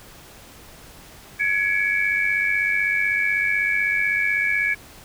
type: tone cluster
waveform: sine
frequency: 1679 / 2216 / 2312 Hz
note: G#6 / C#7 / D7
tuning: +18 / -1 / -28 cents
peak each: -23 dBFS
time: 1.39-4.75 s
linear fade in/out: 20 ms
effects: pink hiss -45 dBFS RMS until 5.04 s